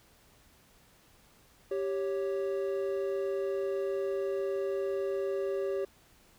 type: tone pair together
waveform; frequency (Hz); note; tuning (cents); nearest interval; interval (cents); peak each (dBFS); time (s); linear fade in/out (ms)
triangle; 392 / 554.4; G4 / C#5; 0 / 0; tritone; 600; -29 / -33; 1.71-5.85; 5
effects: pink hiss -62 dBFS RMS until 6.38 s